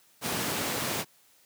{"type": "high-pass noise", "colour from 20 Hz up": "pink", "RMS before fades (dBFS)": -31, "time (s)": [0.21, 1.05], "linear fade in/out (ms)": 50, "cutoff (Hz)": 130, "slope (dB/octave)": 12, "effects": ["white hiss -62 dBFS RMS until 1.45 s", "high-pass 80 Hz 12 dB/octave"]}